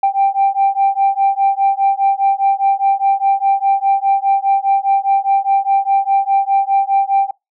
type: beating tone pair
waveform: sine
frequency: 784 / 788.9 Hz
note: G5 / G5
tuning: 0 / +11 cents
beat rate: 4.9 Hz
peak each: -13 dBFS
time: 0.03-7.31 s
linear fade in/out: 5 ms
effects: noise-tail reverb RT60 0.2 s tail -25 dB re dry + tanh soft clip ceiling -6 dBFS